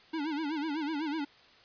square tone with vibrato, 303.9 Hz, D#4, 41 cents flat, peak -32 dBFS, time 0.13-1.25 s, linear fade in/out 10 ms, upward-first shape sine, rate 8 Hz, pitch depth 130 cents each way, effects white hiss -58 dBFS RMS until 1.64 s + resampled to 11025 Hz

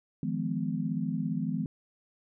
sine chord, F half-diminished seventh, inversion third, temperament just, 157.15 / 174.61 / 209.5 / 251.4 Hz, Eb3 / F3 / Ab3 / Cb4, +18 / 0 / +15 / +31 cents, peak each -34 dBFS, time 0.23-1.66 s, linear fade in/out 2 ms, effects none

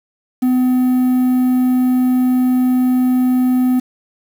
triangle tone with quantisation, 253 Hz, B3, 42 cents sharp, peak -9 dBFS, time 0.42-3.8 s, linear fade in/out 10 ms, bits 6, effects none

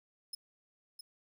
sawtooth tone with echo, 5150 Hz, E8, 41 cents flat, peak -36 dBFS, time 0.33-0.35 s, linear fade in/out 5 ms, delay 660 ms, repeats 1, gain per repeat -7 dB, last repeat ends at 1.01 s, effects none

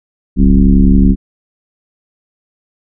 sine tone with frequency modulation, 120 Hz, B2, 49 cents flat, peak -4 dBFS, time 0.36-1.16 s, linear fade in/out 50 ms, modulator 71 Hz, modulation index 2.1, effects none

